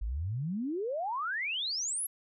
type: exponential sweep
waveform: sine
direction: up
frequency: 47.85 to 11670 Hz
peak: -31 dBFS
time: 0.01-2.07 s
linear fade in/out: 10 ms
effects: none